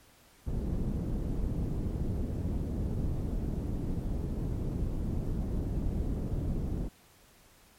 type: low-pass noise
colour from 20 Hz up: pink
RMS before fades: -32 dBFS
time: 0.46-6.89 s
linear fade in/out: 20 ms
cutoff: 270 Hz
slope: 12 dB/octave
effects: pink hiss -60 dBFS RMS until 7.78 s + MP3 64 kbps